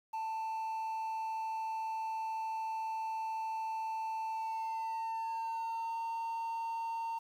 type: tone with pitch glide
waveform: triangle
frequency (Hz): 887 to 912.5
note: A5 to A#5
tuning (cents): +14 to -37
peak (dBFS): -33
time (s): 0.13-7.19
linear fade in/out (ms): 10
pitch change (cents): +49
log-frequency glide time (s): 4.27-5.95
effects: 10-bit